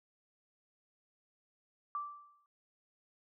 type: tone with exponential decay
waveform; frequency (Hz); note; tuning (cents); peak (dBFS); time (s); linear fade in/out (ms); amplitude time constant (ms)
sine; 1169; D6; -8; -33; 1.95-2.46; 1; 110
effects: none